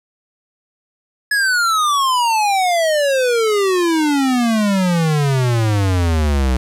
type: exponential sweep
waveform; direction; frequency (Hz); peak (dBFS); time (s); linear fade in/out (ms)
square; down; 1706 to 61.6; -14; 1.31-6.57; 5
effects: low-pass 11000 Hz 12 dB/octave + 7-bit